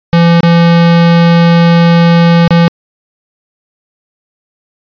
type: tone with dropouts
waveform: square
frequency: 169.5 Hz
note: E3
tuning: 49 cents sharp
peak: -4 dBFS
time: 0.13-2.68 s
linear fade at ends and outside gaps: 0 ms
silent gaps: 0.406-0.432 / 2.478-2.507 s
effects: resampled to 11025 Hz